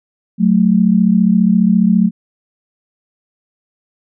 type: tone pair together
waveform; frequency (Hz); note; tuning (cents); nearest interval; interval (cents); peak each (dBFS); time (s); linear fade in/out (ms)
sine; 185 / 219.7; F#3 / A3; 0 / -2; minor third; 298; -11; 0.38-2.11; 50
effects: none